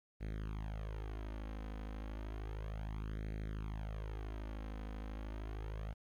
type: tone with flanger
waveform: sawtooth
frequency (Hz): 53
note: G#1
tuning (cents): +36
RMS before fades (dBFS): -43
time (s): 0.2-5.94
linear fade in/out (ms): 20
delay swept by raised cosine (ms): 0.47 to 3.97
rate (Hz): 0.32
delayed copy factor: +0.8
effects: low-pass 3000 Hz 12 dB/octave + 12-bit